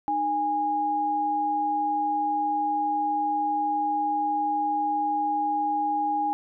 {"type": "tone pair together", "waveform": "sine", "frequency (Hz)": [305.4, 822.2], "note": ["D#4", "G#5"], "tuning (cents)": [-32, -18], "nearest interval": "octave + perfect fourth", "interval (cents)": 1714, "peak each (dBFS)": [-32, -23], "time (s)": [0.08, 6.33], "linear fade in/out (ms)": 0, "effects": []}